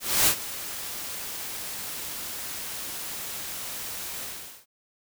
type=noise with ADSR envelope; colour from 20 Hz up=white; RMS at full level=-19 dBFS; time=0-4.66 s; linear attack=270 ms; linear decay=79 ms; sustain=-16 dB; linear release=440 ms; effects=none